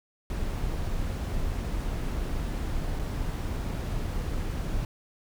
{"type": "noise with dropouts", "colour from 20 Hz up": "brown", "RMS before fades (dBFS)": -30, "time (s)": [0.3, 4.85], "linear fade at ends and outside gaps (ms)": 1, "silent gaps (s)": [2.991, 2.995], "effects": []}